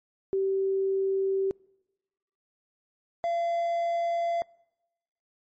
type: tone pair in turn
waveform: sine / triangle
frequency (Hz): 386.9 / 682.2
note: G4 / F5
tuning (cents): -23 / -41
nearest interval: minor seventh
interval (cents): 982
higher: second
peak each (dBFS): -23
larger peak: neither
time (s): 0.33-1.51 / 3.24-4.42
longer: neither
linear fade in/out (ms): 0
effects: noise-tail reverb RT60 1.0 s tail -26 dB re dry + MP3 32 kbps